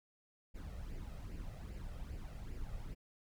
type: noise with flanger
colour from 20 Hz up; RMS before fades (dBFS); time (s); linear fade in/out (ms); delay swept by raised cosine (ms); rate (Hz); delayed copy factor
brown; -45; 0.54-2.95; 20; 0.4 to 1.6; 2.5; +0.6
effects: none